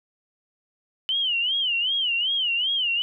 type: tone with vibrato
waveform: sine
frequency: 3000 Hz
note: F#7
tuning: 23 cents sharp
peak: -21 dBFS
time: 1.09-3.02 s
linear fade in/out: 0 ms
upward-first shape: sine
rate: 2.6 Hz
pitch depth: 160 cents each way
effects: none